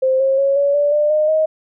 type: tone with pitch steps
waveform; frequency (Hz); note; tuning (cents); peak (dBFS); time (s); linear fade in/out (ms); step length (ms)
sine; 523.3 / 537.1 / 551.2 / 565.7 / 580.6 / 595.9 / 611.6 / 627.7; C5 / C5 / C#5 / C#5 / D5 / D5 / D#5 / D#5; 0 / +45 / -10 / +35 / -20 / +25 / -30 / +15; -12; 0.02-1.46; 10; 180
effects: none